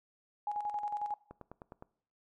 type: tone with tremolo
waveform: sine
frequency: 830.6 Hz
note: G#5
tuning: in tune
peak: -31 dBFS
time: 0.47-1.14 s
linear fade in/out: 2 ms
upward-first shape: square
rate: 11 Hz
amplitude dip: 55%
type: click train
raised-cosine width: 1 ms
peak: -32 dBFS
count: 6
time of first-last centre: 1.31-1.824 s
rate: 9.72 Hz
effects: noise-tail reverb RT60 0.6 s tail -22 dB re dry + MP3 48 kbps